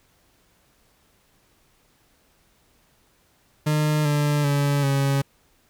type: tone with pitch steps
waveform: 40% pulse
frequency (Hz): 151.7 / 147.13 / 142.69 / 138.39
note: D#3 / D3 / D3 / C#3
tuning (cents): -44 / +4 / -50 / -3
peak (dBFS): -18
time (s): 3.66-5.22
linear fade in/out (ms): 10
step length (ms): 390
effects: pink hiss -62 dBFS RMS until 5.69 s